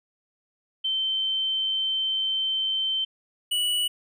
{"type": "tone pair in turn", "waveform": ["sine", "square"], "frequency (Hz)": [3099, 2945], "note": ["G7", "F#7"], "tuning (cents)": [-21, -9], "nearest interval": "minor second", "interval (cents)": 88, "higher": "first", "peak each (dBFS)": -23, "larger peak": "neither", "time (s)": [[0.84, 3.05], [3.51, 3.88]], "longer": "first", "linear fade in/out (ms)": 10, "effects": []}